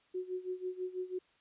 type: tone with tremolo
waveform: sine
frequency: 367.3 Hz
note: F#4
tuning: 13 cents flat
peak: -33 dBFS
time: 0.14-1.19 s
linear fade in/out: 10 ms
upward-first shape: sine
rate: 6.1 Hz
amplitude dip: 85%
effects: white hiss -69 dBFS RMS until 1.4 s + resampled to 8000 Hz